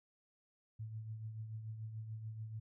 sine tone with tremolo, 110 Hz, A2, in tune, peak -40 dBFS, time 0.79-2.6 s, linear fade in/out 10 ms, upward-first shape triangle, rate 6.9 Hz, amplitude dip 55%, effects none

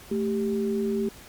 sine tone pair together, 220 / 393.1 Hz, A3 / G4, 0 / +5 cents, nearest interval minor seventh, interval 1005 cents, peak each -26 dBFS, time 0.11-1.09 s, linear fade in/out 5 ms, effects pink hiss -47 dBFS RMS until 1.28 s + MP3 96 kbps

